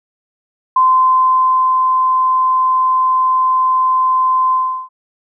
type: tone with ADSR envelope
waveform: sine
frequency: 1033 Hz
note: C6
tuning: 22 cents flat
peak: -7 dBFS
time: 0.76-4.89 s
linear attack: 5 ms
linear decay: 990 ms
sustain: -3 dB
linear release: 360 ms
effects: none